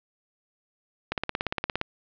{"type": "click train", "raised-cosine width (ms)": 0.3, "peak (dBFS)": -10, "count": 13, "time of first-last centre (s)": [1.12, 1.814], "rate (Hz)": 17.3, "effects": ["low-pass 4000 Hz 12 dB/octave"]}